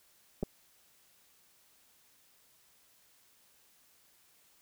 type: clicks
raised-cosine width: 2 ms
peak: -21 dBFS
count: 2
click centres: 0.428 / 0.433 s
effects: white hiss -66 dBFS RMS until 4.61 s